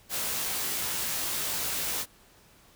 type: noise with comb filter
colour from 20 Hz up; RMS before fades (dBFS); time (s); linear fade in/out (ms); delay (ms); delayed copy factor
white; -31; 0.09-2.06; 50; 17; +0.65
effects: pink hiss -58 dBFS RMS until 2.75 s